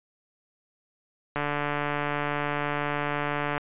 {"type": "click train", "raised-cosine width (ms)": 0.5, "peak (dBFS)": -13, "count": 325, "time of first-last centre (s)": [1.36, 3.579], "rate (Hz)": 146, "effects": ["resampled to 8000 Hz"]}